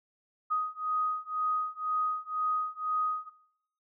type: beating tone pair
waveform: sine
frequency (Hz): 1249 / 1251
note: D#6 / D#6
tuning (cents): +6 / +9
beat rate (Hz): 2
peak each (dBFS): -31 / -31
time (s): 0.5-3.3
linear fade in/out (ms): 20
effects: noise-tail reverb RT60 0.8 s tail -22 dB re dry